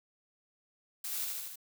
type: noise with echo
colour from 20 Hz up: blue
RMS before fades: -38 dBFS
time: 1.04-1.25 s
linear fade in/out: 5 ms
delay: 77 ms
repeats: 4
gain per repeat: -2 dB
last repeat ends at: 1.558 s
effects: none